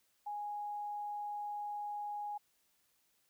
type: tone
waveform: sine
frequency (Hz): 828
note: G#5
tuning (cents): -5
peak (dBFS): -38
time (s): 0.26-2.38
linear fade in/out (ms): 10
effects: white hiss -75 dBFS RMS until 3.29 s